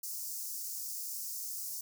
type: high-pass noise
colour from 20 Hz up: white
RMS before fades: -40 dBFS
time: 0.03-1.81 s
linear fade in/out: 5 ms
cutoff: 5000 Hz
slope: 48 dB/octave
effects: none